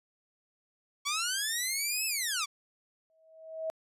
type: linear two-way sweep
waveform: 10% pulse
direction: up then down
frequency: 1108.7 to 2637 to 1108.7 Hz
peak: -21 dBFS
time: 1.05-2.46 s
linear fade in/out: 20 ms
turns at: 2.06 s
type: tone with exponential growth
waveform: sine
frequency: 642 Hz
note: E5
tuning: 46 cents flat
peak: -29 dBFS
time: 3.1-3.7 s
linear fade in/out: 0 ms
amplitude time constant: 130 ms
effects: resampled to 32000 Hz